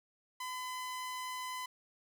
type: tone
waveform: sawtooth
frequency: 1012 Hz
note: B5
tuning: 42 cents sharp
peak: -35 dBFS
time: 0.4-1.66 s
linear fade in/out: 5 ms
effects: none